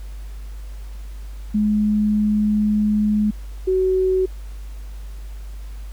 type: tone pair in turn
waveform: sine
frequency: 210.9 / 374.6 Hz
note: G#3 / F#4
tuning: +27 / +21 cents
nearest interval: minor seventh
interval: 994 cents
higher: second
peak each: -15 dBFS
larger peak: neither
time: 1.54-3.31 / 3.67-4.26 s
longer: first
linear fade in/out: 10 ms
effects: added 50 Hz sine -30 dBFS peak until 5.92 s + pink hiss -50 dBFS RMS until 5.92 s